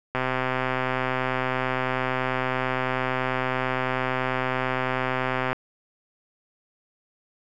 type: click train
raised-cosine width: 0.5 ms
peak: -10 dBFS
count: 695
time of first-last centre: 0.15-5.53 s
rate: 129 Hz
effects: none